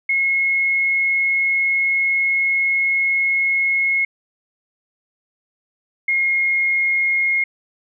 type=tone pair in turn; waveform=sine; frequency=2169 / 2148 Hz; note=C#7 / C7; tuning=-38 / +45 cents; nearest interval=unison; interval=17 cents; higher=first; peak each=-15 dBFS; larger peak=neither; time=0.09-4.05 / 6.08-7.44 s; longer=first; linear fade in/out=5 ms; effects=none